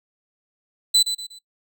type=tone with echo; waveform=35% pulse; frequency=4000 Hz; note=B7; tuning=21 cents sharp; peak=-11 dBFS; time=0.94-1.03 s; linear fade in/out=10 ms; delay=120 ms; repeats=3; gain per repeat=-9 dB; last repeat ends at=1.39 s; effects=noise-tail reverb RT60 0.1 s tail -22 dB re dry